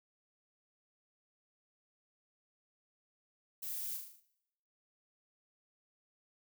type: noise with echo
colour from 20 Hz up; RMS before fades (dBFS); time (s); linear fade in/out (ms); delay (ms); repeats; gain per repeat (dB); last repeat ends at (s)
violet; -42; 3.62-3.97; 10; 39; 6; -4; 4.204
effects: noise-tail reverb RT60 0.8 s tail -18 dB re dry